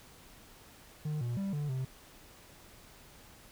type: tone with pitch steps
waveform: triangle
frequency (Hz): 151.8 / 120 / 196.3 / 147 / 130.4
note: D#3 / B2 / G3 / D3 / C3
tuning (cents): -42 / -49 / +3 / +2 / -5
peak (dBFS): -30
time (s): 1.05-1.85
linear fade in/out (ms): 5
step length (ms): 160
effects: pink hiss -56 dBFS RMS until 3.51 s